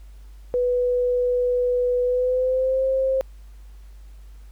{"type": "tone with pitch glide", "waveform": "sine", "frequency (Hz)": [493.9, 529.3], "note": ["B4", "C5"], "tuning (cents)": [0, 20], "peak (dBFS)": -18, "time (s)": [0.54, 3.21], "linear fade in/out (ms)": 0, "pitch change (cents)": 120, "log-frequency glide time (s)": [2.03, 2.85], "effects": ["added 50 Hz sine -40 dBFS peak until 4.51 s", "pink hiss -60 dBFS RMS until 4.51 s"]}